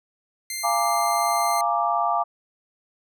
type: tone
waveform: 10% pulse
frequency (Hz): 2093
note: C7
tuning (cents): 0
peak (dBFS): -19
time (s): 0.5-1.61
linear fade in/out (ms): 2
type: chord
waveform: sine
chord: Bb dominant seventh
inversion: second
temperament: equal with one note detuned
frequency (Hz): 693.2 / 830.6 / 932.3 / 1174.7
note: F5 / Ab5 / Bb5 / D6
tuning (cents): -13 / 0 / 0 / 0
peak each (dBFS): -24 / -26 / -28 / -24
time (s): 0.63-2.24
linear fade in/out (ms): 20
effects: none